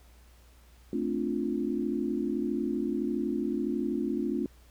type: chord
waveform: sine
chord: D minor seventh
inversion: second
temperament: equal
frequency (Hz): 220 / 261.6 / 293.7 / 349.2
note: A3 / C4 / D4 / F4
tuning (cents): 0 / 0 / 0 / 0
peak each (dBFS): -33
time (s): 0.93-4.46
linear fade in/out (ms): 2
effects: added 60 Hz sine -54 dBFS peak until 4.7 s + pink hiss -62 dBFS RMS until 4.7 s